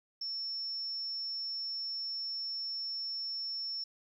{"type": "tone", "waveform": "sine", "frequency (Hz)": 5400, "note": "E8", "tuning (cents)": 41, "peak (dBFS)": -35, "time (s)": [0.21, 3.84], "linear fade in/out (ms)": 5, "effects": ["11-bit"]}